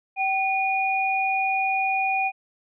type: tone pair together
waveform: sine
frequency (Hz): 770 / 2445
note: G5 / D#7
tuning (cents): -31 / -31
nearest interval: octave + minor sixth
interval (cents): 2000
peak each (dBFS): -23 / -24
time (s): 0.16-2.32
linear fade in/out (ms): 50
effects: none